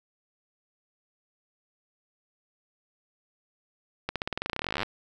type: accelerating click train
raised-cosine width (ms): 0.3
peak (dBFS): -13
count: 27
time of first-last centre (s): 4.09-4.832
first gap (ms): 67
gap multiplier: 0.92
effects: none